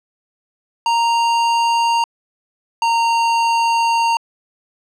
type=tone pair in turn; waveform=square; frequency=930 / 923.6 Hz; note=A#5 / A#5; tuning=-4 / -16 cents; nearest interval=unison; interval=12 cents; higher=first; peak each=-14 dBFS; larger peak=neither; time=0.86-2.04 / 2.82-4.17 s; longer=second; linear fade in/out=2 ms; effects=low-pass 6000 Hz 12 dB/octave